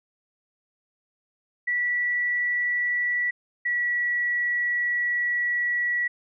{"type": "tone pair in turn", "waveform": "sine", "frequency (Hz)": [1952, 1937.4], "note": ["B6", "B6"], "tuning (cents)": [-21, -34], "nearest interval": "unison", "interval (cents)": 13, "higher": "first", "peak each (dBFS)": -22, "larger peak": "neither", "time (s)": [[1.67, 3.31], [3.65, 6.08]], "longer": "second", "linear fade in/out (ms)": 10, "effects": []}